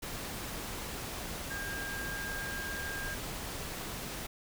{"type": "tone in noise", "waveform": "sine", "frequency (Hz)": 1609, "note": "G6", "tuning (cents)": 45, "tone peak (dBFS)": -38, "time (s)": [1.5, 3.15], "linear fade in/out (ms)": 10, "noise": "pink", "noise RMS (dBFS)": -40, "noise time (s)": [0.02, 4.27], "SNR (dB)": -1, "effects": []}